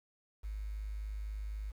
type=tone with quantisation; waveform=sine; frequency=51.91 Hz; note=G#1; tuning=in tune; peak=-37 dBFS; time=0.43-1.72 s; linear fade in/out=20 ms; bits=10; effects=none